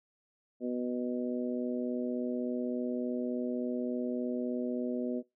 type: harmonic tone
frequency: 123.47 Hz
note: B2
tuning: in tune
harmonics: 2 / 3 / 4 / 5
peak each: -33 / -37 / -39 / -41 dBFS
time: 0.6-5.23 s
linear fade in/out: 50 ms
effects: noise-tail reverb RT60 0.2 s tail -20 dB re dry